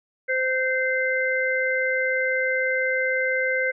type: harmonic tone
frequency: 518 Hz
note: C5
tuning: 17 cents flat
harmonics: 1 / 3 / 4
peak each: -25 / -25 / -25 dBFS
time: 0.28-3.72 s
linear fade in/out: 20 ms
effects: none